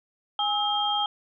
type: tone cluster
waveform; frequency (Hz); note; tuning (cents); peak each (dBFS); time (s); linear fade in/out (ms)
sine; 827 / 1288 / 3204; G#5 / E6 / G7; -8 / -41 / +37; -26 / -32 / -26; 0.39-1.06; 2
effects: none